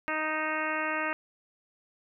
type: harmonic tone with a mistuned harmonic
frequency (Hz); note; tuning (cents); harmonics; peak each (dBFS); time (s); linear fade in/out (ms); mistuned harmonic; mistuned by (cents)
311.1; D#4; 0; 1 / 2 / 3 / 4 / 5 / 6 / 7 / 8 / 9; -38 / -36 / -37 / -35 / -35 / -36 / -38 / -41 / -41; 0.08-1.13; 0; 9; -39
effects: none

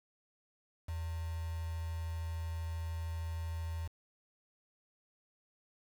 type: tone with quantisation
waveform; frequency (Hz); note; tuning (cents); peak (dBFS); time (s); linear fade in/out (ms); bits
sine; 82.41; E2; 0; -36; 0.88-3.88; 10; 8
effects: none

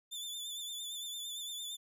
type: tone with vibrato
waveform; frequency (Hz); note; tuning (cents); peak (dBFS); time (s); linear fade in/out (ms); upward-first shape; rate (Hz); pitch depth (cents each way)
sawtooth; 3519; A7; 0; -37; 0.11-1.77; 20; sine; 8.8; 46
effects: none

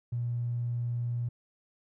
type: tone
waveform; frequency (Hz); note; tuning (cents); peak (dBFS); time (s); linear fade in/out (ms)
triangle; 119.8; A#2; +48; -25; 0.12-1.29; 10
effects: tanh soft clip ceiling -27 dBFS

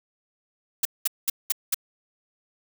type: noise bursts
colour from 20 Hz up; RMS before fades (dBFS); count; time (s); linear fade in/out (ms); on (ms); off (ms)
blue; -22; 5; 0.83-1.745; 5; 23; 200
effects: none

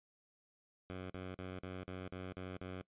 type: tone bursts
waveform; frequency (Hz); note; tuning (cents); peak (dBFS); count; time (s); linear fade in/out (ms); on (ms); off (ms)
10% pulse; 92.5; F#2; 0; -35; 8; 0.9-2.815; 0; 200; 45
effects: noise-tail reverb RT60 0.1 s tail -22 dB re dry + resampled to 8000 Hz

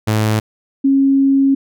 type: tone pair in turn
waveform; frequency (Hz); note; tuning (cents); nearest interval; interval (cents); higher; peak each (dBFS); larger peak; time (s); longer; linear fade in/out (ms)
sawtooth / sine; 108.3 / 272.9; A2 / C#4; -27 / -27; octave + major third; 1600; second; -9; neither; 0.07-0.4 / 0.84-1.55; second; 10
effects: none

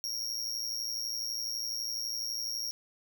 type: tone with amplitude modulation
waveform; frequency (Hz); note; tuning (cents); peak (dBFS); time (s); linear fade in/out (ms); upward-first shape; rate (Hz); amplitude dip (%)
45% pulse; 5588; F8; 0; -30; 0.04-2.71; 0; sine; 112; 75
effects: none

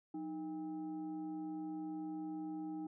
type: tone with frequency modulation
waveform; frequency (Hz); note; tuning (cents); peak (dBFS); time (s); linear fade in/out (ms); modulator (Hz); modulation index
sine; 311.1; D#4; 0; -40; 0.14-2.87; 5; 491; 0.5
effects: none

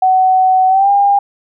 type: tone with pitch glide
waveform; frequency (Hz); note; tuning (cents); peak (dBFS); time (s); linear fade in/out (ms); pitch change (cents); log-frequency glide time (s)
sine; 750 to 803.8; F#5 to G5; +23 to +43; -7; 0.02-1.19; 5; +120; 0.68-0.9
effects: none

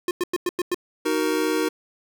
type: tone bursts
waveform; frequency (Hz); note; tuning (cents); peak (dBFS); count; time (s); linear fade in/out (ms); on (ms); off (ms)
square; 356.4; F4; +35; -21; 6; 0.08-0.745; 2; 30; 97
type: chord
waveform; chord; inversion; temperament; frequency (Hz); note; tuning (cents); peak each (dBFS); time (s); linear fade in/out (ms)
square; D# minor; none; just; 311.1 / 373.4 / 466.7; D#4 / F#4 / A#4; 0 / +16 / +2; -25 / -27 / -26; 1.05-1.69; 10
effects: none

